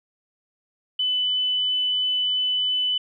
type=tone; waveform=sine; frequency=3001 Hz; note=F#7; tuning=24 cents sharp; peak=-20 dBFS; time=0.99-2.98 s; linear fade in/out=5 ms; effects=none